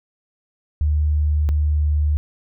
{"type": "tone pair in turn", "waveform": "sine", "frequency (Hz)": [75.2, 74.85], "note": ["D2", "D2"], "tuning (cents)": [42, 33], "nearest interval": "unison", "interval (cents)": 9, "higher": "first", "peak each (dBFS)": -15, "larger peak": "neither", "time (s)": [[0.81, 1.49], [1.49, 2.17]], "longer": "neither", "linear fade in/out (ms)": 0, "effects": []}